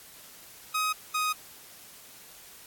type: tone pair in turn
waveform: sawtooth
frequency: 1260 / 1250.6 Hz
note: D#6 / D#6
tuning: +21 / +8 cents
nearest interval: unison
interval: 13 cents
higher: first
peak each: -22 dBFS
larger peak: neither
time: 0.74-0.93 / 1.14-1.33 s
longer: neither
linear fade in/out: 10 ms
effects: white hiss -50 dBFS RMS until 2.66 s + AAC 64 kbps